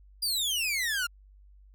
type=exponential sweep; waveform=sawtooth; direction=down; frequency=4900 to 1372 Hz; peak=-24 dBFS; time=0.22-1.07 s; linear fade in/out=10 ms; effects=added 49 Hz sine -52 dBFS peak until 1.74 s